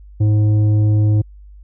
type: tone with tanh clipping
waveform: sine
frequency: 105.9 Hz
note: G#2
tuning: 34 cents sharp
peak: -12 dBFS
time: 0.2-1.22 s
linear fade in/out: 10 ms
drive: 8 dB
effects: added 50 Hz sine -37 dBFS peak until 1.63 s